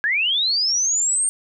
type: linear sweep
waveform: sine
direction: up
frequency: 1613 to 8810 Hz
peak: -17 dBFS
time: 0.04-1.29 s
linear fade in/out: 0 ms
effects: none